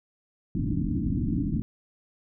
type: low-pass noise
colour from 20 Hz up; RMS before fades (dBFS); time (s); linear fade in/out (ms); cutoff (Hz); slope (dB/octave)
white; -27; 0.55-1.62; 0; 310; 96
effects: none